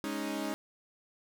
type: chord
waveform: sawtooth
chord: Ab suspended fourth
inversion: none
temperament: equal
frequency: 207.7 / 277.2 / 311.1 Hz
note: Ab3 / Db4 / Eb4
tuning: 0 / 0 / 0 cents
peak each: -35 / -34 / -33 dBFS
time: 0.04-0.54 s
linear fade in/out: 0 ms
effects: none